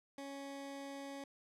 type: tone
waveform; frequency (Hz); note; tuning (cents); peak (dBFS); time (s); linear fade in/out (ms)
20% pulse; 277.4; C#4; +1; -40; 0.18-1.24; 2
effects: low-pass 10000 Hz 12 dB/octave